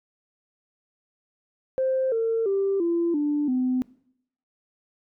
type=tone with pitch steps; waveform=sine; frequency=524 / 453.5 / 392.6 / 339.8 / 294.1 / 254.5 Hz; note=C5 / A#4 / G4 / F4 / D4 / C4; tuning=+2 / -48 / +3 / -47 / +3 / -48 cents; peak=-20 dBFS; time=1.78-3.82 s; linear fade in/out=0 ms; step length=340 ms; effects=noise-tail reverb RT60 0.7 s tail -21 dB re dry + tanh soft clip ceiling -16 dBFS